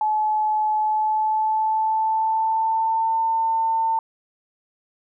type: tone with pitch glide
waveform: sine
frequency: 858 to 900.1 Hz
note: A5 to A5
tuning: -44 to +39 cents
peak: -18 dBFS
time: 0.01-3.99 s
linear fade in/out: 2 ms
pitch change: +83 cents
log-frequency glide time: 0.78-3.21 s
effects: none